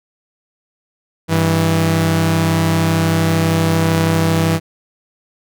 sawtooth tone pair together, 98 / 163.21 Hz, G2 / E3, 0 / -17 cents, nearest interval major sixth, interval 883 cents, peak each -14 / -10 dBFS, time 1.28-4.6 s, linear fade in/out 50 ms, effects none

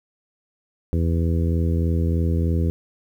harmonic tone, 83.2 Hz, E2, 17 cents sharp, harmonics 1 / 2 / 3 / 4 / 5 / 6, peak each -19 / -25 / -29 / -31 / -33 / -35 dBFS, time 0.93-2.7 s, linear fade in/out 0 ms, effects 9-bit

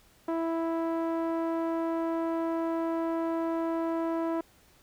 sawtooth tone with low-pass filter, 329.6 Hz, E4, in tune, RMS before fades -30 dBFS, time 0.28-4.41 s, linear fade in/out 5 ms, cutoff 1000 Hz, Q 1.2, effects pink hiss -61 dBFS RMS until 4.82 s

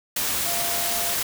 sine tone in noise, 690 Hz, F5, 21 cents flat, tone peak -32 dBFS, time 0.46-1.14 s, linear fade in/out 5 ms, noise white, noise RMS -25 dBFS, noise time 0.16-1.23 s, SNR -10 dB, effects none

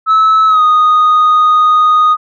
sine tone with pitch glide, 1300 to 1240.6 Hz, E6 to D#6, -24 to -5 cents, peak -3 dBFS, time 0.06-2.17 s, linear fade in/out 50 ms, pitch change -81 cents, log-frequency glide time 0.47-0.62 s, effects tanh soft clip ceiling -4 dBFS

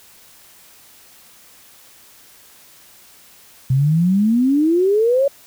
sine exponential sweep, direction up, 126.7 to 570 Hz, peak -12 dBFS, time 3.7-5.28 s, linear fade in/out 5 ms, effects white hiss -47 dBFS RMS until 5.46 s

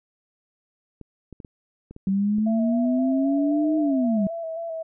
clicks, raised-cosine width 3 ms, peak -27 dBFS, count 8, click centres 1.013 / 1.327 / 1.402 / 1.448 / 1.91 / 1.964 / 2.084 / 2.384 s
sine linear two-way sweep, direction up then down, 190.8 to 311.1 to 190.8 Hz, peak -19 dBFS, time 2.07-4.27 s, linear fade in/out 2 ms, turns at 3.77 s
sine tone with vibrato, 659.3 Hz, E5, in tune, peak -28 dBFS, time 2.46-4.83 s, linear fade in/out 10 ms, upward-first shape square, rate 3.8 Hz, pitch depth 28 cents each way
effects none

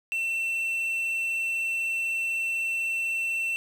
triangle tone with quantisation, 2692 Hz, E7, 36 cents sharp, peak -24 dBFS, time 0.12-3.56 s, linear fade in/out 0 ms, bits 8, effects none

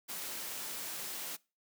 white noise, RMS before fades -41 dBFS, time 0.08-1.37 s, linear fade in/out 20 ms, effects noise-tail reverb RT60 0.3 s tail -23 dB re dry + high-pass 150 Hz 12 dB/octave

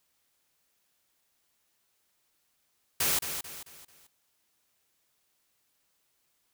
white noise with echo, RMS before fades -27 dBFS, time 3-3.19 s, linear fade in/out 5 ms, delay 220 ms, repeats 4, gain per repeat -8 dB, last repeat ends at 4.07 s, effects white hiss -74 dBFS RMS until 6.53 s

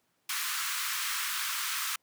pink high-pass noise, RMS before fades -33 dBFS, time 0.29-1.96 s, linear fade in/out 5 ms, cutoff 1100 Hz, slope 48 dB/octave, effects pink hiss -74 dBFS RMS until 2.02 s + high-pass 150 Hz 12 dB/octave

